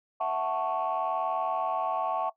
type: chord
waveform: sine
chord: F# minor seventh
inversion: third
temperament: equal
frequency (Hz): 659.3 / 740 / 880 / 1108.7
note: E5 / F#5 / A5 / C#6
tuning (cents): 0 / 0 / 0 / 0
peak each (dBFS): -31 / -30 / -32 / -31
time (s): 0.2-2.3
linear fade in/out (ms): 10
effects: noise-tail reverb RT60 0.1 s tail -18 dB re dry + tanh soft clip ceiling -20 dBFS